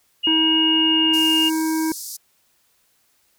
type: tone with pitch glide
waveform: sine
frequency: 2863 to 2833 Hz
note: F7 to F7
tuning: +42 to +24 cents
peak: -16 dBFS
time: 0.23-1.5 s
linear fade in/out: 20 ms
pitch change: -18 cents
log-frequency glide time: 0.59-1.26 s
type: harmonic tone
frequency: 318.4 Hz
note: D#4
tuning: 40 cents sharp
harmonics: 1 / 3 / 5 / 7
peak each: -19 / -29 / -35 / -39 dBFS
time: 0.27-1.92 s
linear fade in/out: 2 ms
type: band-pass noise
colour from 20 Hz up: pink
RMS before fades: -33 dBFS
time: 1.13-2.17 s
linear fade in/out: 10 ms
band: 4700 to 16000 Hz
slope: 48 dB/octave
effects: white hiss -63 dBFS RMS until 3.38 s